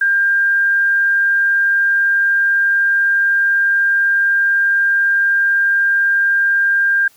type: tone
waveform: sine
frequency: 1598 Hz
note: G6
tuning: 33 cents sharp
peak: -11 dBFS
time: 0.01-7.08 s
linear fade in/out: 5 ms
effects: white hiss -51 dBFS RMS until 7.16 s